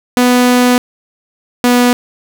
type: tone pair in turn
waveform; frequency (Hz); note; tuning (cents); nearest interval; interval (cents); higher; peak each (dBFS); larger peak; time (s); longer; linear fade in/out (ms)
sawtooth; 247.5 / 245.1; B3 / B3; +4 / -13; unison; 17; first; -3; neither; 0.17-0.78 / 1.64-1.93; first; 0
effects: none

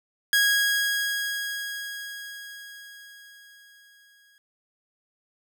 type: tone with exponential decay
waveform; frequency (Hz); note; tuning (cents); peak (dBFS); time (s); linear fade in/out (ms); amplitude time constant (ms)
sawtooth; 1648; G#6; -14; -14; 0.33-4.38; 1; 880
effects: none

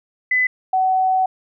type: tone pair in turn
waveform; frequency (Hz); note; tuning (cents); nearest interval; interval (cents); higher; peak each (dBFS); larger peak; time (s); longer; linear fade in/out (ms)
sine; 2008 / 752.2; B6 / F#5; +28 / +28; octave + perfect fourth; 1700; first; -14 / -14; neither; 0.31-0.47 / 0.73-1.26; second; 5
effects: none

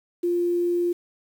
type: tone with quantisation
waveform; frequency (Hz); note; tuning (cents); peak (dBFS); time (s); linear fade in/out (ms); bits
sine; 349.2; F4; 0; -20; 0.23-0.93; 10; 8
effects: none

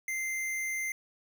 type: tone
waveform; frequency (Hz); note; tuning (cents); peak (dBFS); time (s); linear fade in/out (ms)
square; 2085; C7; -7; -32; 0.08-0.92; 2
effects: none

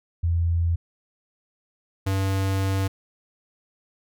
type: tone pair in turn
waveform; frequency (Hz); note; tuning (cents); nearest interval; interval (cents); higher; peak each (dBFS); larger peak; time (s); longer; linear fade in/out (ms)
sine / square; 84.5 / 96.57; E2 / G2; +43 / -25; major second; 232; second; -19 / -22; first; 0.23-0.76 / 2.06-2.88; second; 10
effects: none

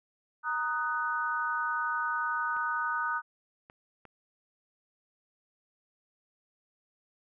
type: chord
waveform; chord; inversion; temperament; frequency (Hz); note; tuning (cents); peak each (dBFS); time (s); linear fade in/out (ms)
sine; D# minor; second; just; 933.4 / 1244.5 / 1493.4; A#5 / D#6 / F#6; +2 / 0 / +16; -35 / -32 / -32; 0.43-3.22; 50
type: clicks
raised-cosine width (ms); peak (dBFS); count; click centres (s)
0.5; -35; 3; 2.566 / 3.699 / 4.053
effects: none

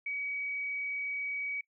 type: tone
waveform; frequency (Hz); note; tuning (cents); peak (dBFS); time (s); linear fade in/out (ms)
sine; 2267; C#7; +38; -33; 0.06-1.61; 5
effects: noise-tail reverb RT60 0.1 s tail -20 dB re dry

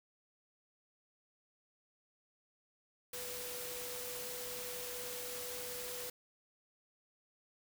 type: tone in noise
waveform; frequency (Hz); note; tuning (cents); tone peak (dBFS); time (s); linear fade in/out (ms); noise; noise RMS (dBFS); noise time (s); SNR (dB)
sine; 493.9; B4; 0; -47; 3.13-6.1; 5; white; -44; 3.13-6.1; -6
effects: none

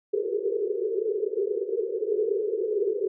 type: band-pass noise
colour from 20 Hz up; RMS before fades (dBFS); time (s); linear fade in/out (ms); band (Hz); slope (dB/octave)
white; -27; 0.13-3.08; 10; 380 to 460; 96
effects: none

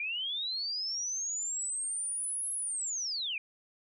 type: linear two-way sweep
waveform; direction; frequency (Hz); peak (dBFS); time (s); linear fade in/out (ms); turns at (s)
sine; up then down; 2349 to 10820 to 2349; -32; 0-3.38; 2; 2.52
effects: none

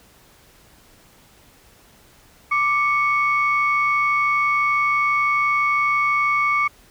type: tone pair together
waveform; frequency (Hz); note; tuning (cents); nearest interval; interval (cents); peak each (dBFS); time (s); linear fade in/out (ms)
sine; 1174.4 / 2217; D6 / C#7; 0 / 0; major seventh; 1100; -18 / -19; 2.51-6.68; 10
effects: tanh soft clip ceiling -9 dBFS + pink hiss -52 dBFS RMS until 6.9 s

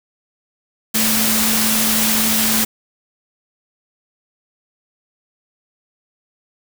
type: tone in noise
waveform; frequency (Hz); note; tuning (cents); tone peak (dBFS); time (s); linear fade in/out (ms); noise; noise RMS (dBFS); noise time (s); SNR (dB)
sine; 220; A3; 0; -21; 0.94-2.65; 10; white; -17; 0.94-2.65; -7
effects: none

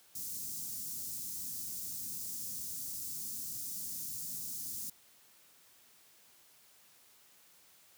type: band-stop noise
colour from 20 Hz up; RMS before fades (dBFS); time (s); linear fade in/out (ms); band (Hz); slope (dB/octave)
white; -41; 0.15-4.9; 5; 260 to 5500; 24
effects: white hiss -63 dBFS RMS until 7.97 s + high-pass 80 Hz 12 dB/octave

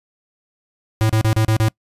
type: tone bursts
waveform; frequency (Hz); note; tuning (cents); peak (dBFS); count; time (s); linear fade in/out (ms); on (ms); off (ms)
square; 110; A2; 0; -14; 6; 1.01-1.684; 0; 84; 34
effects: noise-tail reverb RT60 0.1 s tail -25 dB re dry + resampled to 32000 Hz

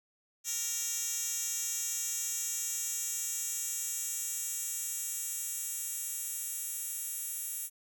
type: tone with high-pass filter sweep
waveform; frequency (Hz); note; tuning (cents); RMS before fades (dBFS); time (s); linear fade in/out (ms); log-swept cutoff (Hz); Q
10% pulse; 465.3; A#4; -3; -36; 0.44-7.7; 50; 6000 to 9800; 1.8
effects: none

